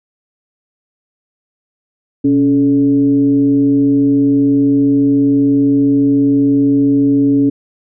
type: tone with frequency modulation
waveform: sine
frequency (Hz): 280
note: C#4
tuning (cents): +18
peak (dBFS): -8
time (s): 2.24-7.5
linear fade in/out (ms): 10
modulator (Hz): 153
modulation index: 0.46
effects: none